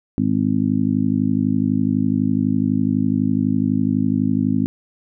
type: harmonic tone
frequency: 52 Hz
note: G#1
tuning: 3 cents sharp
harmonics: 2 / 3 / 4 / 5 / 6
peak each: -25 / -26 / -20 / -19 / -28 dBFS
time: 0.18-4.66 s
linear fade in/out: 0 ms
effects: none